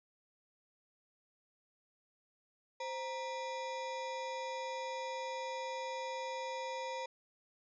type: ring-modulated tone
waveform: square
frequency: 731 Hz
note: F#5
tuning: 21 cents flat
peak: -36 dBFS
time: 2.8-7.06 s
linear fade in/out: 5 ms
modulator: 209 Hz
effects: resampled to 16000 Hz